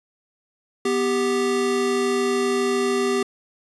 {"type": "tone pair together", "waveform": "square", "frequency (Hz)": [246.8, 393.8], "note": ["B3", "G4"], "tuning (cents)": [-1, 8], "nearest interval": "minor sixth", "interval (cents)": 809, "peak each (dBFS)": [-26, -21], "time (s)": [0.85, 3.23], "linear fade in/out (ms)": 5, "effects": ["resampled to 24000 Hz"]}